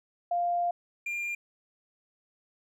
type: tone pair in turn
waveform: sine / triangle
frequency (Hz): 698.5 / 2397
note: F5 / D7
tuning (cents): 0 / +35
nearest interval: octave + major sixth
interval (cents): 2135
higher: second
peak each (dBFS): -25 / -29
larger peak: first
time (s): 0.31-0.71 / 1.06-1.35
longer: first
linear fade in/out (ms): 5
effects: none